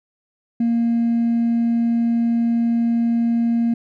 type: tone with hard clipping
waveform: triangle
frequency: 233.1 Hz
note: A#3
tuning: in tune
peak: -15 dBFS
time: 0.6-3.74 s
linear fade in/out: 5 ms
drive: 2 dB
effects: none